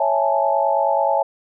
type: chord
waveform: sine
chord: A major seventh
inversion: first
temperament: equal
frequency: 554.4 / 659.3 / 830.6 / 880 Hz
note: C#5 / E5 / G#5 / A5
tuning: 0 / 0 / 0 / 0 cents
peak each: -21 dBFS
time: 0-1.23 s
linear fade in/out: 5 ms
effects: none